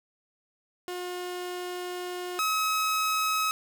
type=tone pair in turn; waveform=sawtooth; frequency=358.8 / 1278.6 Hz; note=F4 / D#6; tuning=+47 / +47 cents; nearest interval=octave + minor seventh; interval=2200 cents; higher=second; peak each=-29 / -21 dBFS; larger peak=second; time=0.88-2.39 / 2.39-3.51 s; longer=first; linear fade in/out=0 ms; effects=8-bit